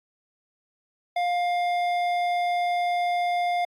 triangle tone with hard clipping, 705 Hz, F5, 16 cents sharp, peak -24 dBFS, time 1.16-3.65 s, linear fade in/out 5 ms, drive 14 dB, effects AAC 64 kbps

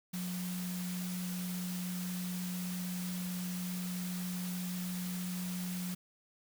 sine tone in noise, 180.6 Hz, F#3, 42 cents flat, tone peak -36 dBFS, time 0.13-5.95 s, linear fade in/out 10 ms, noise white, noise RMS -45 dBFS, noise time 0.13-5.95 s, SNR +6 dB, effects none

